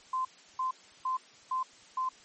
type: tone bursts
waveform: sine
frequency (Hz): 1035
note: C6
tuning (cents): -19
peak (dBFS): -28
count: 5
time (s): 0.13-2.09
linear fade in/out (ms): 5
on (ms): 120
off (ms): 340
effects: white hiss -56 dBFS RMS until 2.24 s + MP3 32 kbps